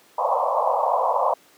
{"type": "band-pass noise", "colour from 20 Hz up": "white", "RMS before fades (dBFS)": -21, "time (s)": [0.18, 1.34], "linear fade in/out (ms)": 5, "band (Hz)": [500, 1100], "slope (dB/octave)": 96, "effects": ["pink hiss -54 dBFS RMS until 1.57 s", "high-pass 300 Hz 12 dB/octave"]}